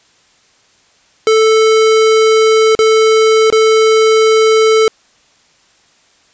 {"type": "tone with dropouts", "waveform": "square", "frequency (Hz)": 440, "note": "A4", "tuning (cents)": 0, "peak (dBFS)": -7, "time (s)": [1.27, 4.88], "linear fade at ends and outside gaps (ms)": 1, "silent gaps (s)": [[2.751, 2.79], [3.502, 3.525]], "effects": ["white hiss -51 dBFS RMS until 6.33 s", "resampled to 16000 Hz"]}